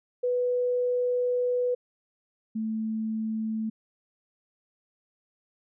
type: tone pair in turn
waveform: sine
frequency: 493.9 / 220 Hz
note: B4 / A3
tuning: 0 / 0 cents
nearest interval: octave + major second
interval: 1400 cents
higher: first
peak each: -23 / -27 dBFS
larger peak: first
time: 0.23-1.75 / 2.55-3.7 s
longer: first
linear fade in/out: 10 ms
effects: none